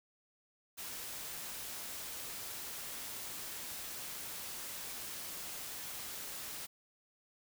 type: noise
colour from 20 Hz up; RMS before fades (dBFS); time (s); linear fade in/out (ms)
white; -44; 0.77-6.67; 20
effects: none